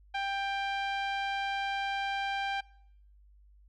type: tone with low-pass filter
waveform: sawtooth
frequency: 790 Hz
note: G5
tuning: 13 cents sharp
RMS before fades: -33 dBFS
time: 0.14-2.61 s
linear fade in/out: 10 ms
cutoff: 3000 Hz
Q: 1.5
effects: noise-tail reverb RT60 0.7 s tail -24 dB re dry + added 50 Hz sine -56 dBFS peak until 3.68 s

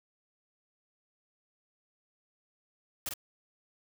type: noise with echo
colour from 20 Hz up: white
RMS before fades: -35 dBFS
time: 3.06-3.09 s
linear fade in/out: 2 ms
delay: 48 ms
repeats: 1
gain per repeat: -4 dB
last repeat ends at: 3.138 s
effects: none

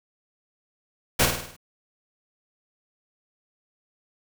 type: noise with echo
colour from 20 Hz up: pink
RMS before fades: -19 dBFS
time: 1.19-1.26 s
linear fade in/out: 10 ms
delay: 51 ms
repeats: 6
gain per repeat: -5 dB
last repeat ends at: 1.566 s
effects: none

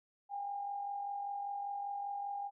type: tone with amplitude modulation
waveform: sine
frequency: 806 Hz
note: G5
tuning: 48 cents sharp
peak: -35 dBFS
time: 0.29-2.51 s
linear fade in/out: 50 ms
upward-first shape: sine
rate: 45.1 Hz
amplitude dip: 45%
effects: none

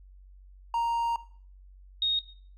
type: tone pair in turn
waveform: triangle / sine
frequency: 932.3 / 3729 Hz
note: A#5 / A#7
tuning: 0 / 0 cents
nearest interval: 2 octaves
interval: 2400 cents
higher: second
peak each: -23 dBFS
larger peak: neither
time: 0.74-1.16 / 2.02-2.19 s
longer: first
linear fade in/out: 2 ms
effects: noise-tail reverb RT60 0.5 s tail -17 dB re dry + added 47 Hz sine -49 dBFS peak until 2.57 s

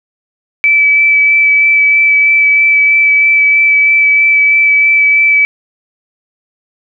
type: tone with vibrato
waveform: sine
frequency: 2306 Hz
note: D7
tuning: 32 cents flat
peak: -5 dBFS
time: 0.64-5.45 s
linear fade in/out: 0 ms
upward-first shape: sine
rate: 3.1 Hz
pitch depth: 11 cents each way
effects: none

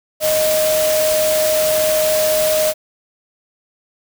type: tone in noise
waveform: sine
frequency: 621 Hz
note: D#5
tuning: 3 cents flat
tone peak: -14 dBFS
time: 0.2-2.74 s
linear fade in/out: 50 ms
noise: white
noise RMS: -21 dBFS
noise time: 0.2-2.74 s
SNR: +4 dB
effects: none

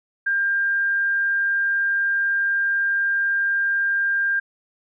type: tone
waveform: sine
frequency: 1598 Hz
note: G6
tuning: 33 cents sharp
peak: -18 dBFS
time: 0.26-4.4 s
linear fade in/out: 10 ms
effects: none

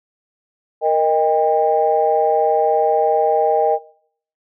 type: chord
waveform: sine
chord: Eb major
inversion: second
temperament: equal with one note detuned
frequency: 466.2 / 622.3 / 799.1 Hz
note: Bb4 / Eb5 / G5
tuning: 0 / 0 / +33 cents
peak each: -17 dBFS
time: 0.81-3.79 s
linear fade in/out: 50 ms
effects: noise-tail reverb RT60 0.6 s tail -21 dB re dry + tanh soft clip ceiling -3 dBFS

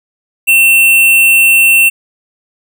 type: tone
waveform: square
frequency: 2700 Hz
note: E7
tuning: 41 cents sharp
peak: -5 dBFS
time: 0.47-1.9 s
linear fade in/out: 20 ms
effects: none

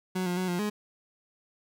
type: tone with pitch steps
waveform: 30% pulse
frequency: 184.9 / 177.7 / 184.6 / 176.4 / 209.3 Hz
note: F#3 / F3 / F#3 / F3 / G#3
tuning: -1 / +30 / -4 / +18 / +14 cents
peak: -25 dBFS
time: 0.15-0.7 s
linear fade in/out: 10 ms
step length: 110 ms
effects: none

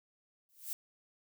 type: noise with exponential growth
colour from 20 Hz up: violet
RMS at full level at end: -35 dBFS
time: 0.49-0.73 s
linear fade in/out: 0 ms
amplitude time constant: 51 ms
effects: none

